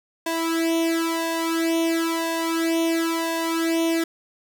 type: tone with flanger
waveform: sawtooth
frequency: 329.6 Hz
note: E4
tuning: in tune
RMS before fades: -23 dBFS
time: 0.26-4.04 s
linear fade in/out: 5 ms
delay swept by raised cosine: 1.9 to 2.72 ms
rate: 0.98 Hz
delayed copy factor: +0.9
effects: none